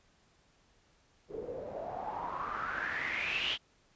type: noise with low-pass filter sweep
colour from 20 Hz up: white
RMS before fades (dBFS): -37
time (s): 1.28-3.58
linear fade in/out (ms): 50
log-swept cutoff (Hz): 400 to 3200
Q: 7.3
effects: pink hiss -68 dBFS RMS until 3.95 s + resampled to 16000 Hz

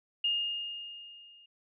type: tone with level ramp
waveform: sine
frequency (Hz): 2835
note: F7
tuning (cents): +25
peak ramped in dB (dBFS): -25 to -55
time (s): 0.24-1.46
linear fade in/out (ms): 5
effects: none

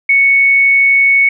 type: tone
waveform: sine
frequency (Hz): 2217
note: C#7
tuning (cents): 0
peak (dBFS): -6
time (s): 0.09-1.29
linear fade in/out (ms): 5
effects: none

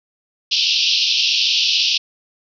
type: band-pass noise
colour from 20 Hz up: pink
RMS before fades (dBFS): -17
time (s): 0.51-1.98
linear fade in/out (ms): 10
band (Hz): 2600 to 5600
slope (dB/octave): 96
effects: none

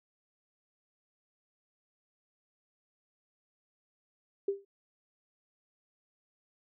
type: tone with exponential decay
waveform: sine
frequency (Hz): 396.8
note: G4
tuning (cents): +21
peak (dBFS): -24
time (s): 4.48-4.65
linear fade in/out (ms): 5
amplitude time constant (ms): 36
effects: none

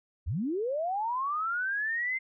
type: linear sweep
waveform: sine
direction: up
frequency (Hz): 58 to 2100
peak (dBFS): -28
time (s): 0.26-2.19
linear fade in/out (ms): 20
effects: none

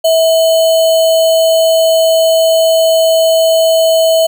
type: tone with sample-and-hold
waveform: sine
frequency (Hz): 651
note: E5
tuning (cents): -22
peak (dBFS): -6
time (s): 0.04-4.27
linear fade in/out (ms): 10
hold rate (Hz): 3675
effects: none

